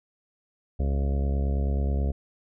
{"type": "harmonic tone", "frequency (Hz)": 69.3, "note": "C#2", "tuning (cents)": 0, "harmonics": [1, 2, 3, 4, 5, 6, 7, 8, 9, 10], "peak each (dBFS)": [-23, -33, -35, -40, -46, -40, -44, -42, -47, -45], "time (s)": [0.79, 2.12], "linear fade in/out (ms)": 10, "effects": []}